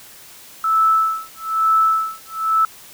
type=tone with tremolo; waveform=sine; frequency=1312 Hz; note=E6; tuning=9 cents flat; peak=-11 dBFS; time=0.64-2.65 s; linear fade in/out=2 ms; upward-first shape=sine; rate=1.1 Hz; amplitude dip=100%; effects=white hiss -42 dBFS RMS until 2.93 s